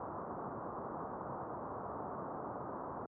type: low-pass noise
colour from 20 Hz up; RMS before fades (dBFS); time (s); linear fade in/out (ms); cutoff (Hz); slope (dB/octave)
white; -43; 0-3.06; 2; 1200; 48
effects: high-pass 100 Hz 12 dB/octave